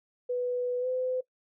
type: tone with pitch glide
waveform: sine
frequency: 493.9 to 509.5 Hz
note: B4 to C5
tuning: 0 to -46 cents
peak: -27 dBFS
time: 0.29-1.21 s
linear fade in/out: 10 ms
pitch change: +54 cents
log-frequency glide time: 0.8-0.87 s
effects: noise-tail reverb RT60 0.1 s tail -20 dB re dry